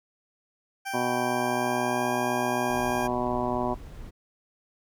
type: tone with pitch glide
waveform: 20% pulse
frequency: 784 to 806.5 Hz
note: G5 to G5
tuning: 0 to +49 cents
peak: -26 dBFS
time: 0.85-3.08 s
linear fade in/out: 20 ms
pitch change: +49 cents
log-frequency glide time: 1.17-2.12 s
type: harmonic tone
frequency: 123.1 Hz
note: B2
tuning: 5 cents flat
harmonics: 1 / 2 / 3 / 4 / 5 / 6 / 7 / 8 / 9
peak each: -39 / -31 / -32 / -42 / -32 / -33 / -37 / -32 / -41 dBFS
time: 0.93-3.75 s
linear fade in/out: 20 ms
type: noise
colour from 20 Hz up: brown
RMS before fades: -41 dBFS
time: 2.69-4.11 s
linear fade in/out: 20 ms
effects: none